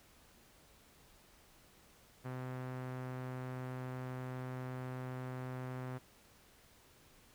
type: tone with low-pass filter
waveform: sawtooth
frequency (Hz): 128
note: C3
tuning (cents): -38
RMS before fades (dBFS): -43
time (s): 2.24-5.99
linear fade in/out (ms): 20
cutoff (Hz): 1700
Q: 1.1
effects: pink hiss -64 dBFS RMS until 7.34 s